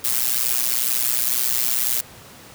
blue noise with amplitude modulation, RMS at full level -17 dBFS, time 0.04-2.01 s, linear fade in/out 5 ms, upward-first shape sine, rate 122 Hz, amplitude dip 95%, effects pink hiss -43 dBFS RMS until 2.54 s + high-pass 80 Hz 12 dB/octave

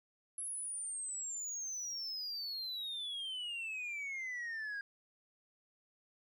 sine exponential sweep, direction down, 11000 to 1613 Hz, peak -36 dBFS, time 0.38-4.81 s, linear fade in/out 2 ms, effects tanh soft clip ceiling -38 dBFS + 13-bit

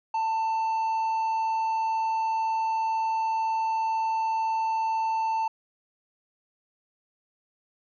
triangle tone, 891 Hz, A5, 22 cents sharp, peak -22 dBFS, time 0.14-5.48 s, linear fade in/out 5 ms, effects resampled to 16000 Hz

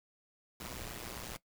pink noise with amplitude modulation, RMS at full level -40 dBFS, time 0.6-1.37 s, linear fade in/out 5 ms, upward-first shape sine, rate 120 Hz, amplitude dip 90%, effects noise-tail reverb RT60 0.1 s tail -18 dB re dry

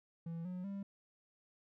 triangle tone with pitch steps, 166.5 / 181.57 / 198 Hz, E3 / F#3 / G3, +18 / -32 / +18 cents, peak -38 dBFS, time 0.26-0.83 s, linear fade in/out 5 ms, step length 190 ms, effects none

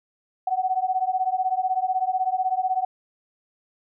sine beating tone pair, 740 / 756 Hz, F#5 / F#5, 0 / +37 cents, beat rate 16 Hz, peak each -24 dBFS, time 0.47-2.85 s, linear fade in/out 5 ms, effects none

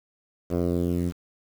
10% pulse tone with low-pass filter sweep, 87.31 Hz, F2, in tune, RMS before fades -25 dBFS, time 0.49-1.13 s, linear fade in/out 50 ms, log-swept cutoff 660 to 230 Hz, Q 1.1, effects 7-bit

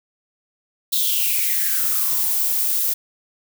violet noise with high-pass filter sweep, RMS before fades -20 dBFS, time 0.92-2.94 s, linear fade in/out 10 ms, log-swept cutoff 3800 to 420 Hz, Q 7.4, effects none

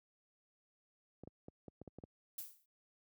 clicks, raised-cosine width 2 ms, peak -36 dBFS, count 8, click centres 1.236 / 1.275 / 1.484 / 1.682 / 1.816 / 1.877 / 1.986 / 2.038 s
violet noise with exponential decay, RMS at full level -41 dBFS, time 2.38-2.66 s, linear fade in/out 5 ms, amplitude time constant 59 ms
effects high-pass 80 Hz 12 dB/octave

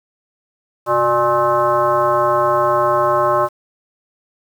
sine tone with frequency modulation, 830.6 Hz, G#5, in tune, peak -12 dBFS, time 0.86-3.49 s, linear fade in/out 50 ms, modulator 233 Hz, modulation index 1.9, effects 7-bit

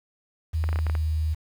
sine tone with pitch glide, 79.8 to 78.34 Hz, D#2 to D#2, +44 to +12 cents, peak -22 dBFS, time 0.53-1.35 s, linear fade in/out 20 ms, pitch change -32 cents, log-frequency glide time 0.78-0.88 s
clicks, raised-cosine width 0.5 ms, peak -19 dBFS, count 8, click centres 0.64 / 0.69 / 0.729 / 0.759 / 0.789 / 0.867 / 0.898 / 0.952 s
effects 8-bit

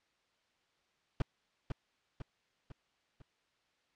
brown noise with echo, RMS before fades -30 dBFS, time 1.2-1.22 s, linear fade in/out 2 ms, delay 500 ms, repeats 4, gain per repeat -6 dB, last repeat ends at 3.22 s, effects white hiss -75 dBFS RMS until 3.95 s + low-pass 4000 Hz 12 dB/octave

